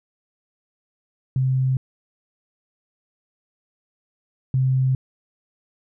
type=tone pair in turn; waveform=sine; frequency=130.81 / 130.81 Hz; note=C3 / C3; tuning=0 / 0 cents; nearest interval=unison; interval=0 cents; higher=neither; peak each=-17 / -16 dBFS; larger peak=second; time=1.36-1.77 / 4.54-4.95 s; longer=neither; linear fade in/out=2 ms; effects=none